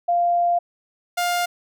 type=tone pair in turn; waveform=sine / sawtooth; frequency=696 / 704.5 Hz; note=F5 / F5; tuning=-6 / +15 cents; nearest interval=unison; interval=21 cents; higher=second; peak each=-16 dBFS; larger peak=neither; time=0.08-0.59 / 1.17-1.46 s; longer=first; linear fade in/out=10 ms; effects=none